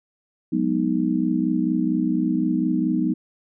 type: chord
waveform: sine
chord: G# minor seventh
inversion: third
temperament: equal with one note detuned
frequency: 182.56 / 207.7 / 246.9 / 311.1 Hz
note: F#3 / G#3 / B3 / D#4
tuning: -23 / 0 / 0 / 0 cents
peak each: -25 / -28 / -23 / -23 dBFS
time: 0.52-3.14 s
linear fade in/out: 10 ms
effects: none